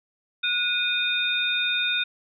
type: tone cluster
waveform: sine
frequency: 1454 / 2471 / 3661 Hz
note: F#6 / D#7 / A#7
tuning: -31 / -13 / -32 cents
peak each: -28 / -26 / -25 dBFS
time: 0.43-2.04 s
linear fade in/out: 10 ms
effects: none